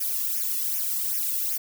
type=noise with flanger; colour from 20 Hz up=violet; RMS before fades=-27 dBFS; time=0-1.58 s; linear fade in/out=10 ms; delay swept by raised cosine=0.24 to 1.34 ms; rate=2.6 Hz; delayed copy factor=-0.95; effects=none